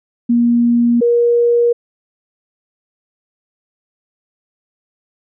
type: tone pair in turn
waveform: sine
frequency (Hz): 237.4 / 474.8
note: A#3 / A#4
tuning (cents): +32 / +32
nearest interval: octave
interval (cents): 1200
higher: second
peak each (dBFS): -9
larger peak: neither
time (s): 0.29-1.01 / 1.01-1.73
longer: neither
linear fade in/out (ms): 10
effects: none